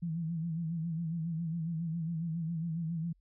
sine tone with vibrato, 164.81 Hz, E3, in tune, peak -32 dBFS, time 0.02-3.13 s, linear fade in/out 10 ms, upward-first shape sine, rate 7.3 Hz, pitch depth 77 cents each way, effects added 45 Hz sine -65 dBFS peak until 3.2 s

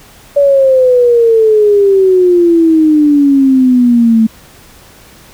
sine exponential sweep, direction down, 574 to 220 Hz, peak -4 dBFS, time 0.36-4.27 s, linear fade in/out 10 ms, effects pink hiss -39 dBFS RMS until 5.33 s

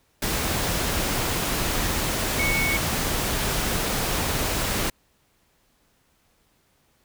sine tone in noise, 2217 Hz, C#7, in tune, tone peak -23 dBFS, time 2.39-2.77 s, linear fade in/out 5 ms, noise pink, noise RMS -25 dBFS, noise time 0.22-4.9 s, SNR -1 dB, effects pink hiss -65 dBFS RMS until 7.04 s

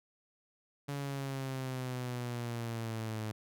sawtooth exponential sweep, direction down, 142.7 to 107.7 Hz, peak -32 dBFS, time 0.88-3.32 s, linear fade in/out 10 ms, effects none

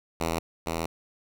5% pulse tone pair in turn, 82.41 / 82.41 Hz, E2 / E2, 0 / 0 cents, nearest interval unison, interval 0 cents, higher neither, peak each -15 / -17 dBFS, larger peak first, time 0.2-0.39 / 0.66-0.86 s, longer second, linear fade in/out 5 ms, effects none

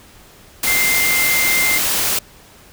sine tone in noise, 2093 Hz, C7, in tune, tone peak -16 dBFS, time 0.67-1.78 s, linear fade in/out 5 ms, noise white, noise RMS -18 dBFS, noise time 0.63-2.19 s, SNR -1 dB, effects pink hiss -45 dBFS RMS until 2.72 s

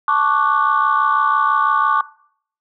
sine chord, D major seventh, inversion second, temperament equal, 880 / 1108.7 / 1174.7 / 1480 Hz, A5 / C#6 / D6 / F#6, 0 / 0 / 0 / 0 cents, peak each -21 / -16 / -16 / -22 dBFS, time 0.08-2.01 s, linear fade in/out 2 ms, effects noise-tail reverb RT60 0.6 s tail -20 dB re dry + tanh soft clip ceiling -5 dBFS

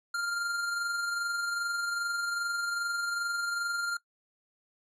square tone with amplitude modulation, 1396.9 Hz, F6, in tune, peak -29 dBFS, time 0.14-3.97 s, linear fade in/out 5 ms, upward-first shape sine, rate 22.5 Hz, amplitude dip 35%, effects noise-tail reverb RT60 0.1 s tail -20 dB re dry + low-pass 10000 Hz 12 dB/octave

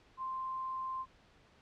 sine tone, 1046 Hz, C6, 1 cent flat, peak -36 dBFS, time 0.17-1.06 s, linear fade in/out 50 ms, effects pink hiss -64 dBFS RMS until 1.61 s + low-pass 4000 Hz 12 dB/octave

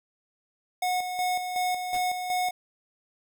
square tone with tremolo, 729 Hz, F#5, 26 cents flat, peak -25 dBFS, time 0.82-2.51 s, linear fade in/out 5 ms, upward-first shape square, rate 2.7 Hz, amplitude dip 50%
pink noise with exponential decay, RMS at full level -38 dBFS, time 1.94-2.08 s, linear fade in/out 2 ms, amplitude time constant 29 ms
effects none

